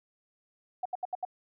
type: tone bursts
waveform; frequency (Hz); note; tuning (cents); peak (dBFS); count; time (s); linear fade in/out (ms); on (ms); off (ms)
sine; 735; F#5; -12; -29; 5; 0.83-1.251; 5; 25; 74
effects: none